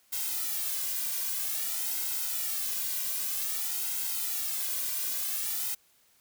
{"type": "noise with flanger", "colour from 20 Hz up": "blue", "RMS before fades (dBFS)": -32, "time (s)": [0.12, 5.75], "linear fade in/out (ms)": 10, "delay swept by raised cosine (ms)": [1.7, 2.3], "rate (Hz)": 0.52, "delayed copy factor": -0.85, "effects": ["white hiss -65 dBFS RMS until 6.2 s"]}